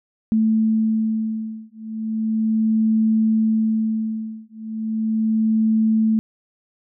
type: beating tone pair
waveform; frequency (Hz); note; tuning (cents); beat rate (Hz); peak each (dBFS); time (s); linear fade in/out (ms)
sine; 220 / 220.36; A3 / A3; 0 / +3; 0.36; -20; 0.32-6.19; 0
effects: none